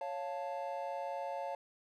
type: chord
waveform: triangle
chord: Db augmented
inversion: none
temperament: equal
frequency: 554.4 / 698.5 / 880 Hz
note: Db5 / F5 / A5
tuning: 0 / 0 / 0 cents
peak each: -39 / -40 / -40 dBFS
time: 0.01-1.55 s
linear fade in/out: 2 ms
effects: none